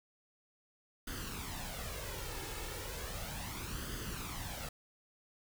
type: noise with flanger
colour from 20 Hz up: pink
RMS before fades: -42 dBFS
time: 1.07-4.69 s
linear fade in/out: 5 ms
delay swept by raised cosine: 0.62 to 2.32 ms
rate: 0.35 Hz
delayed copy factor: +0.6
effects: none